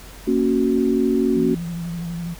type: chord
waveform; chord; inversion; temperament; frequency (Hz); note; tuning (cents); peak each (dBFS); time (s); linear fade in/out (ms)
sine; F# major; first; equal; 233.1 / 277.2 / 370; A#3 / C#4 / F#4; 0 / 0 / 0; -20; 0.27-1.55; 10
type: tone with vibrato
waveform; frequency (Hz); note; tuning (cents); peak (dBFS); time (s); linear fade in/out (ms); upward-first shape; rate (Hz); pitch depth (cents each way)
sine; 170; F3; -46; -25; 1.35-2.35; 20; square; 12; 30
effects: added 46 Hz sine -40 dBFS peak until 2.39 s + pink hiss -42 dBFS RMS until 2.39 s